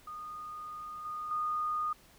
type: tone with level steps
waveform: sine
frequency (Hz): 1229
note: D#6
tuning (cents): -22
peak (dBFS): -40 / -36 / -30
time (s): 0.07-1.93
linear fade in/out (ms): 5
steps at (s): 1.05 / 1.31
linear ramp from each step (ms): 2
effects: pink hiss -60 dBFS RMS until 2.18 s